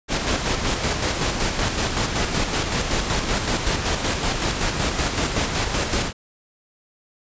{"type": "noise with tremolo", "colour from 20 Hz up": "pink", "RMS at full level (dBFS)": -21, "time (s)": [0.08, 6.13], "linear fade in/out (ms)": 50, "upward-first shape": "square", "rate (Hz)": 5.3, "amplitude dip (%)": 40, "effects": ["resampled to 16000 Hz"]}